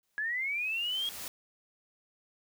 white noise with exponential growth, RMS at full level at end -39 dBFS, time 0.03-1.28 s, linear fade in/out 1 ms, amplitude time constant 270 ms
sine linear sweep, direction up, 1668 to 3301 Hz, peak -30 dBFS, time 0.18-1.09 s, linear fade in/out 0 ms
effects none

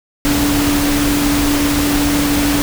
sine tone in noise, 289 Hz, D4, 28 cents flat, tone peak -14 dBFS, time 0.25-2.62 s, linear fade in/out 0 ms, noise pink, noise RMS -18 dBFS, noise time 0.25-2.62 s, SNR +1 dB, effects none

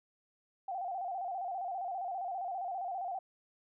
sine tone with vibrato, 740 Hz, F#5, in tune, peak -35 dBFS, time 0.68-3.19 s, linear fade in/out 5 ms, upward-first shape square, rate 15 Hz, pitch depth 81 cents each way, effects none

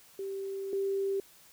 sine tone pair in turn, 390 / 392 Hz, G4 / G4, -9 / 0 cents, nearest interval unison, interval 9 cents, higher second, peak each -34 / -28 dBFS, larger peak second, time 0.19-0.73 / 0.73-1.2 s, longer first, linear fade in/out 2 ms, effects white hiss -58 dBFS RMS until 1.52 s

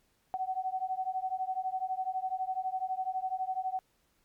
sine beating tone pair, 746 / 758 Hz, F#5 / F#5, +14 / +42 cents, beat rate 12 Hz, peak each -34 / -34 dBFS, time 0.34-3.79 s, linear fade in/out 0 ms, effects pink hiss -72 dBFS RMS until 4.24 s + MP3 96 kbps

